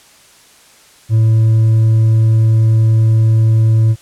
sine tone with hard clipping, 111.2 Hz, A2, 19 cents sharp, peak -8 dBFS, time 1.09-3.96 s, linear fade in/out 50 ms, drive 2 dB, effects white hiss -45 dBFS RMS until 4.01 s + low-pass 10000 Hz 12 dB/octave

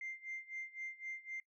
sine tone with tremolo, 2093 Hz, C7, in tune, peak -39 dBFS, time 0.01-1.4 s, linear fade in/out 2 ms, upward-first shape sine, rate 3.9 Hz, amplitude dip 90%, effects noise-tail reverb RT60 0.1 s tail -20 dB re dry + tanh soft clip ceiling -37 dBFS

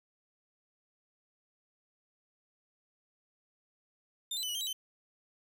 sawtooth tone with pitch steps, 3607 / 4019 / 3006 / 2923 / 3156 / 3892 / 3073 Hz, A7 / B7 / F#7 / F#7 / G7 / B7 / G7, +42 / +30 / +27 / -22 / +11 / -26 / -35 cents, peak -31 dBFS, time 4.31-4.73 s, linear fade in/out 5 ms, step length 60 ms, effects none

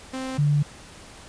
sawtooth / sine tone pair in turn, 261.6 / 146.35 Hz, C4 / D3, 0 / -6 cents, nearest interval minor seventh, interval 1006 cents, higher first, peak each -25 / -17 dBFS, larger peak second, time 0.13-0.38 / 0.38-0.63 s, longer neither, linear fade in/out 10 ms, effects pink hiss -45 dBFS RMS until 1.28 s + resampled to 22050 Hz

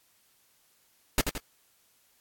pink noise with echo, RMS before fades -22 dBFS, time 1.18-1.21 s, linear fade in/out 2 ms, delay 85 ms, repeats 2, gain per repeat -6 dB, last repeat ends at 1.38 s, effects white hiss -66 dBFS RMS until 2.2 s + AAC 64 kbps

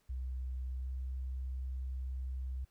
sine tone with pitch glide, 63.8 to 64.58 Hz, C2 to C2, -43 to -22 cents, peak -36 dBFS, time 0.09-2.65 s, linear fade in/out 10 ms, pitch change +21 cents, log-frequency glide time 0.74-0.87 s, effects pink hiss -75 dBFS RMS until 2.7 s

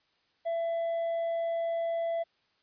sine tone with hard clipping, 669 Hz, E5, 25 cents sharp, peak -29 dBFS, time 0.45-2.24 s, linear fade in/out 20 ms, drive 2 dB, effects white hiss -71 dBFS RMS until 2.62 s + resampled to 11025 Hz

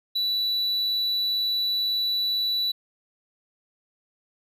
triangle tone, 3951 Hz, B7, in tune, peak -21 dBFS, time 0.15-2.72 s, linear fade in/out 10 ms, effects none

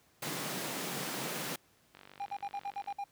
pink high-pass noise, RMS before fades -38 dBFS, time 0.22-1.56 s, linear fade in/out 5 ms, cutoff 130 Hz, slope 96 dB/octave
click train, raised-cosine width 0.3 ms, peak -35 dBFS, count 48, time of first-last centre 1.95-2.925 s, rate 48.2 Hz
triangle tone bursts, 804 Hz, G5, 44 cents sharp, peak -33 dBFS, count 8, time 2.2-3.041 s, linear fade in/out 5 ms, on 57 ms, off 55 ms
effects pink hiss -67 dBFS RMS until 3.11 s + high-pass 80 Hz 12 dB/octave

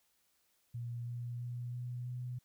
sine tone with pitch steps, 119.1 / 120.34 / 121.6 / 122.87 / 124.16 Hz, A#2 / B2 / B2 / B2 / B2, +38 / -44 / -26 / -8 / +10 cents, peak -38 dBFS, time 0.74-2.39 s, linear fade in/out 10 ms, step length 330 ms, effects white hiss -75 dBFS RMS until 2.44 s

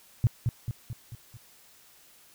sine tone with echo, 118 Hz, A#2, 22 cents sharp, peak -17 dBFS, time 0.24-0.27 s, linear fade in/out 0 ms, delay 220 ms, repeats 5, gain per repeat -5 dB, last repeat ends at 1.37 s, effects white hiss -57 dBFS RMS until 2.34 s

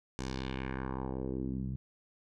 10% pulse tone with low-pass filter sweep, 65.41 Hz, C2, in tune, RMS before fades -37 dBFS, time 0.19-1.76 s, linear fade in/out 0 ms, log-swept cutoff 7100 to 140 Hz, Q 2, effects none

